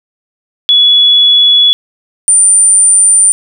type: tone pair in turn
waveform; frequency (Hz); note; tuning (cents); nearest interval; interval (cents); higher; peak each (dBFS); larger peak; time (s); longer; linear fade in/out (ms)
sine; 3396 / 9098; G#7 / C#9; +38 / +44; octave + perfect fourth; 1706; second; -3; neither; 0.69-1.73 / 2.28-3.32; neither; 0
effects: none